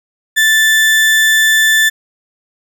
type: tone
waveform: 35% pulse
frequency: 1760 Hz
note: A6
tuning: in tune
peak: -6 dBFS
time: 0.36-1.9 s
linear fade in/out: 20 ms
effects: none